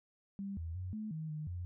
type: tone with pitch steps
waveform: sine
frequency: 197.7 / 82.3 / 91.8 / 215.3 / 157.7 / 152.9 / 88.6 Hz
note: G3 / E2 / F#2 / A3 / D#3 / D#3 / F2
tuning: +15 / -2 / -13 / -37 / +24 / -30 / +25 cents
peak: -38 dBFS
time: 0.39-1.65 s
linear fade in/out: 0 ms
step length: 180 ms
effects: none